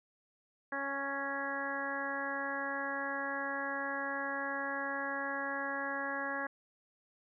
harmonic tone, 277.2 Hz, C#4, in tune, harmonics 1 / 2 / 3 / 4 / 5 / 6 / 7, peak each -44 / -42 / -43 / -42 / -46 / -38 / -45 dBFS, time 0.72-6.47 s, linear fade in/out 5 ms, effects none

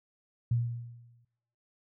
sine tone with exponential decay, 118.5 Hz, A#2, 29 cents sharp, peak -23 dBFS, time 0.51-1.25 s, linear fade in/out 5 ms, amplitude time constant 160 ms, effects noise-tail reverb RT60 0.8 s tail -19 dB re dry

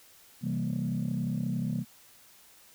sine chord, C dominant seventh, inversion none, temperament equal, 130.81 / 164.81 / 196 / 233.1 Hz, C3 / E3 / G3 / Bb3, 0 / 0 / 0 / 0 cents, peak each -33 dBFS, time 0.41-1.85 s, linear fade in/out 50 ms, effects tanh soft clip ceiling -22 dBFS + white hiss -57 dBFS RMS until 2.74 s

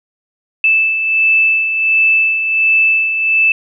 sine beating tone pair, 2632 / 2633.4 Hz, E7 / E7, -3 / -2 cents, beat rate 1.4 Hz, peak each -19 / -10 dBFS, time 0.64-3.52 s, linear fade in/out 2 ms, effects none

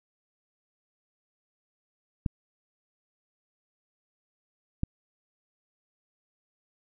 clicks, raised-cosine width 5 ms, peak -14 dBFS, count 2, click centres 2.262 / 4.834 s, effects none

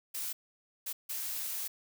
blue noise bursts at uneven times, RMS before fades -37 dBFS, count 3, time 0.14-0.33 / 0.86-0.93 / 1.09-1.68 s, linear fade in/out 10 ms, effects none

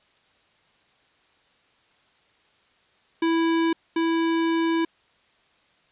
square tone pair in turn, 329.6 / 329.6 Hz, E4 / E4, 0 / 0 cents, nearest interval unison, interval 0 cents, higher neither, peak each -20 / -21 dBFS, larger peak first, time 3.22-3.73 / 3.96-4.85 s, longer second, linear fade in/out 5 ms, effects white hiss -62 dBFS RMS until 5.91 s + resampled to 8000 Hz

